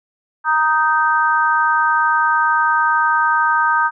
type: chord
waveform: sine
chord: Eb major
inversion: second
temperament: just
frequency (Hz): 933.4 / 1244.5 / 1555.6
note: Bb5 / Eb6 / G6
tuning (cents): +2 / 0 / -14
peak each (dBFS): -17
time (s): 0.44-3.91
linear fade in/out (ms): 50
effects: none